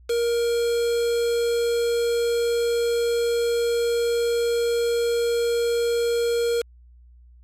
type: tone with quantisation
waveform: triangle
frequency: 469.7 Hz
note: A#4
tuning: 13 cents sharp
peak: -18 dBFS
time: 0.09-6.62 s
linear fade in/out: 10 ms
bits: 5
effects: added 60 Hz sine -47 dBFS peak until 7.43 s + low-pass 12000 Hz 12 dB/octave